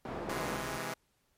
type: band-pass noise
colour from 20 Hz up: white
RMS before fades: -40 dBFS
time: 0.05-0.56 s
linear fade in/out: 2 ms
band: 130 to 740 Hz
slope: 12 dB/octave
type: click train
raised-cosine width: 2 ms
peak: -33 dBFS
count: 49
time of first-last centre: 0.09-0.773 s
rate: 70.3 Hz
type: chord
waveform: 5% pulse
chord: C augmented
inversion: none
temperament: equal with one note detuned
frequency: 129.91 / 164.81 / 207.7 Hz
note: C3 / E3 / G#3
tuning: -12 / 0 / 0 cents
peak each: -29 / -29 / -29 dBFS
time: 0.29-0.94 s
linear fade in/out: 5 ms
effects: pink hiss -74 dBFS RMS until 1.37 s + MP3 64 kbps